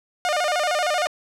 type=tone with vibrato; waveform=sawtooth; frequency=659.3 Hz; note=E5; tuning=in tune; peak=-16 dBFS; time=0.25-1.07 s; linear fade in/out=0 ms; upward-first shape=square; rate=13 Hz; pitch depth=150 cents each way; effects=low-pass 8000 Hz 12 dB/octave